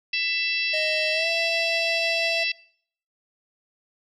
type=harmonic tone; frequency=665 Hz; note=E5; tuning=15 cents sharp; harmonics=3 / 4 / 5 / 6 / 7 / 8; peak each=-33 / -24 / -34 / -33 / -32 / -33 dBFS; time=0.13-2.52 s; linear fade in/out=5 ms
type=tone with pitch glide; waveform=square; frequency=622.3 to 667 Hz; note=D#5 to E5; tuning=0 to +20 cents; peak=-28 dBFS; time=0.73-2.44 s; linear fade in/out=10 ms; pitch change=+120 cents; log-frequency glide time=1.12-1.28 s
effects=noise-tail reverb RT60 0.6 s tail -23 dB re dry + low-pass 8000 Hz 12 dB/octave